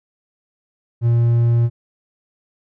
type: tone with hard clipping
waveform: triangle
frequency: 117.8 Hz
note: A#2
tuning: 19 cents sharp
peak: -13 dBFS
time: 1.01-1.7 s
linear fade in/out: 50 ms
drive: 6 dB
effects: none